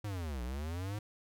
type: linear two-way sweep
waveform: square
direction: down then up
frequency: 107.4 to 58.27 to 107.4 Hz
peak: -37 dBFS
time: 0.04-0.99 s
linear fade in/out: 5 ms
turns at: 0.43 s
effects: none